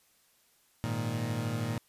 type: chord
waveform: 30% pulse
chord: Ab suspended second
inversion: none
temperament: equal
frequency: 103.83 / 116.54 / 155.56 Hz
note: Ab2 / Bb2 / Eb3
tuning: 0 / 0 / 0 cents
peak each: -35 / -30 / -36 dBFS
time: 0.84-1.78 s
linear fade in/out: 0 ms
effects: white hiss -67 dBFS RMS until 1.88 s + resampled to 32000 Hz